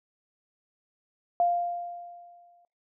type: tone with exponential decay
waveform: sine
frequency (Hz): 698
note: F5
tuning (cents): -1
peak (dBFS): -19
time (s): 1.4-2.65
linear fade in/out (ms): 1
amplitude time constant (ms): 270
effects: noise-tail reverb RT60 0.3 s tail -23 dB re dry